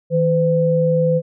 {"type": "tone pair together", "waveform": "sine", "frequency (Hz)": [160.01, 508], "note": ["D#3", "B4"], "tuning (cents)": [49, 49], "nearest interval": "octave + minor sixth", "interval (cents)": 2000, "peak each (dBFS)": [-17, -15], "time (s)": [0.1, 1.22], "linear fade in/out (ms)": 50, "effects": []}